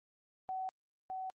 sine tone with echo, 754 Hz, F#5, 32 cents sharp, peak -36 dBFS, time 0.49-0.69 s, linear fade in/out 0 ms, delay 610 ms, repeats 1, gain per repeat -2 dB, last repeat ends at 1.3 s, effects Opus 24 kbps

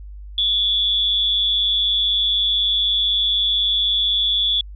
sine tone with amplitude modulation, 3431 Hz, A7, 44 cents flat, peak -13 dBFS, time 0.38-4.61 s, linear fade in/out 2 ms, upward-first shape sine, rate 204 Hz, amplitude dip 60%, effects added 50 Hz sine -33 dBFS peak until 4.75 s

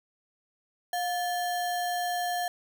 sine tone with sample-and-hold, 711 Hz, F5, 31 cents sharp, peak -27 dBFS, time 0.93-2.48 s, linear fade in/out 2 ms, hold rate 2450 Hz, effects none

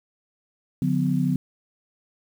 sine tone cluster, 146.7 / 180.2 / 251.1 Hz, D3 / F#3 / B3, -2 / -45 / +29 cents, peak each -24 dBFS, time 0.82-1.36 s, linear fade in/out 2 ms, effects 8-bit

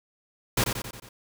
pink noise with echo, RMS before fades -23 dBFS, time 0.57-0.64 s, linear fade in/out 5 ms, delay 90 ms, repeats 5, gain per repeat -5 dB, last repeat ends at 1.09 s, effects none

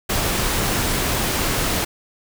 pink noise, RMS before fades -21 dBFS, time 0.09-1.85 s, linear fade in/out 10 ms, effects none

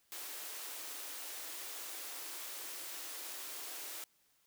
white high-pass noise, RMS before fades -45 dBFS, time 0.12-4.04 s, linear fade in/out 0 ms, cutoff 280 Hz, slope 96 dB/octave, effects white hiss -73 dBFS RMS until 4.46 s

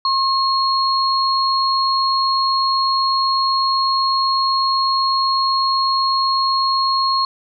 sine tone pair together, 1072 / 4288 Hz, C6 / C8, +42 / +42 cents, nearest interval 2 octaves, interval 2400 cents, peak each -16 / -19 dBFS, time 0.05-7.25 s, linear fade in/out 2 ms, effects none

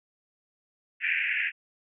white band-pass noise, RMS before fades -28 dBFS, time 1-1.52 s, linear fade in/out 50 ms, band 1600 to 2700 Hz, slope 96 dB/octave, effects none

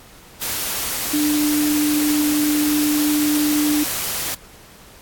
sine tone in noise, 297.9 Hz, D4, 25 cents sharp, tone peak -16 dBFS, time 1.13-3.84 s, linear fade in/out 10 ms, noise white, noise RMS -24 dBFS, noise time 0.41-4.35 s, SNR +5 dB, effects pink hiss -45 dBFS RMS until 5.01 s + AAC 64 kbps

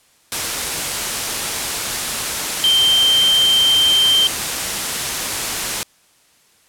sine tone in noise, 3136 Hz, G7, in tune, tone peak -11 dBFS, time 2.64-4.27 s, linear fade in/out 0 ms, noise white, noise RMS -21 dBFS, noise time 0.32-5.83 s, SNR +7 dB, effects white hiss -55 dBFS RMS until 6.68 s + low-pass 11000 Hz 12 dB/octave

